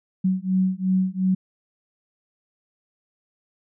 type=beating tone pair; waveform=sine; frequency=185.8 / 188.6 Hz; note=F#3 / F#3; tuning=+7 / +33 cents; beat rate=2.8 Hz; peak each=-22 dBFS; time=0.24-1.35 s; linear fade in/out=10 ms; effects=none